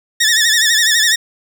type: tone with vibrato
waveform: 15% pulse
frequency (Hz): 1800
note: A6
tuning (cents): +39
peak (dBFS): -4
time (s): 0.2-1.16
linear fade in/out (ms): 10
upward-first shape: sine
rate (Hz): 12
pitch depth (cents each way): 92
effects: none